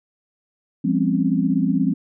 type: tone cluster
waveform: sine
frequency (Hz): 172.9 / 201.8 / 256.2 / 272.5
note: F3 / G#3 / C4 / C#4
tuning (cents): -17 / -49 / -36 / -29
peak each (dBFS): -22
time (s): 0.84-1.94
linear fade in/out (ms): 10
effects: none